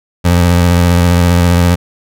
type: tone with vibrato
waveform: 25% pulse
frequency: 87.31 Hz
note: F2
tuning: in tune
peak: -3 dBFS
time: 0.24-1.76 s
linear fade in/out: 20 ms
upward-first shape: square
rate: 15 Hz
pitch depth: 24 cents each way
effects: none